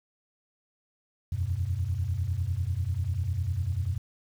sine chord, E suspended second, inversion none, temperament equal, 82.41 / 92.5 / 123.47 Hz, E2 / F#2 / B2, 0 / 0 / 0 cents, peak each -32 / -28 / -33 dBFS, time 1.32-3.98 s, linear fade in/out 5 ms, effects tanh soft clip ceiling -17 dBFS + 9-bit

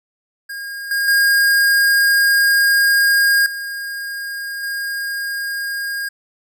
square tone with level steps, 1623 Hz, G#6, 40 cents flat, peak -27 / -17 / -12 / -25 / -22 dBFS, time 0.49-6.09 s, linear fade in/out 10 ms, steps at 0.91 / 1.08 / 3.46 / 4.63 s, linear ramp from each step 2 ms, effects none

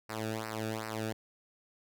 sawtooth tone with flanger, 110 Hz, A2, in tune, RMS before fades -37 dBFS, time 0.09-1.13 s, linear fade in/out 10 ms, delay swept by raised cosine 0.29 to 0.99 ms, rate 2.6 Hz, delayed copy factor -0.95, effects none

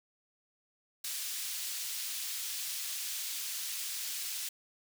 pink high-pass noise, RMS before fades -38 dBFS, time 1.04-4.49 s, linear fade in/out 5 ms, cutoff 3700 Hz, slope 12 dB/octave, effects none

